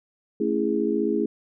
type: chord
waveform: sine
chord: A major seventh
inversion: none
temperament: just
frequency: 220 / 275 / 330 / 412.5 Hz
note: A3 / C#4 / E4 / G#4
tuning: 0 / -14 / +2 / -12 cents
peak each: -27 / -28 / -26 / -25 dBFS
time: 0.4-1.26 s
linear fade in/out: 5 ms
effects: none